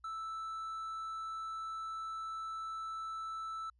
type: tone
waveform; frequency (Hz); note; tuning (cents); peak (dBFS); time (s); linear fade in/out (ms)
triangle; 1318.5; E6; 0; -37; 0.04-3.7; 5
effects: added 60 Hz sine -67 dBFS peak until 3.79 s + resampled to 24000 Hz